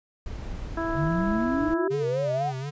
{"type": "noise", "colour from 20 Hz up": "brown", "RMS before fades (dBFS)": -35, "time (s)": [0.26, 1.74], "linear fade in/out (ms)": 2}
{"type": "harmonic tone", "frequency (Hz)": 330, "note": "E4", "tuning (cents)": 2, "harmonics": [1, 2, 3, 4, 5], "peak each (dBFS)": [-29, -32, -34, -35, -36], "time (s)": [0.77, 1.88], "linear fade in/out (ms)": 5}
{"type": "exponential sweep", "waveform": "sine", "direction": "up", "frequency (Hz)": [137.8, 784], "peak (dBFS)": -24, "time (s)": [0.94, 2.53], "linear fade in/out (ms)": 50}
{"type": "tone with vibrato", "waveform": "square", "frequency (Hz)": 137.7, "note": "C#3", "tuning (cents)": -11, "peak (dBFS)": -31, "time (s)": [1.9, 2.71], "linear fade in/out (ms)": 20, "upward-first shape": "sine", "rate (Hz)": 4.1, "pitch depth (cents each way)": 99}
{"effects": ["resampled to 16000 Hz"]}